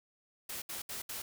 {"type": "noise bursts", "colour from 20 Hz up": "white", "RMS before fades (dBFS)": -41, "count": 4, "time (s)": [0.49, 1.22], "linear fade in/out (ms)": 5, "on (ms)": 130, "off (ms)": 70, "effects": []}